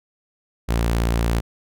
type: tone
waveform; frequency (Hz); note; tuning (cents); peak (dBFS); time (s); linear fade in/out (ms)
sawtooth; 57.5; A#1; -23; -14; 0.68-1.41; 20
effects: none